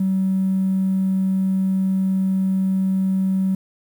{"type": "tone", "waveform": "triangle", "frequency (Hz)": 190.3, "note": "F#3", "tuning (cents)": 49, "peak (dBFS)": -13, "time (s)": [0, 3.55], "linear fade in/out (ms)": 5, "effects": ["tanh soft clip ceiling -14 dBFS", "8-bit"]}